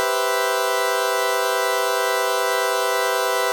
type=chord; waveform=20% pulse; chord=C major seventh; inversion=second; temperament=equal; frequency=392 / 493.9 / 523.3 / 659.3 Hz; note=G4 / B4 / C5 / E5; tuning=0 / 0 / 0 / 0 cents; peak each=-21 / -17 / -22 / -20 dBFS; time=0-3.52 s; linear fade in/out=0 ms; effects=none